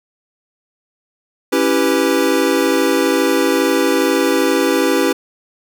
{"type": "chord", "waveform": "square", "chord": "C# half-diminished seventh", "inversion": "none", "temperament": "equal", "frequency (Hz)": [277.2, 329.6, 392, 493.9], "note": ["C#4", "E4", "G4", "B4"], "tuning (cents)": [0, 0, 0, 0], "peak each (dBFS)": -19, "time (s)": [1.52, 5.13], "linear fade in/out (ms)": 10, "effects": []}